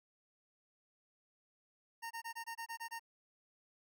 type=tone bursts; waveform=25% pulse; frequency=919 Hz; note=A#5; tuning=25 cents flat; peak=-38 dBFS; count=9; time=2.02-2.996 s; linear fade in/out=20 ms; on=88 ms; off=23 ms; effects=none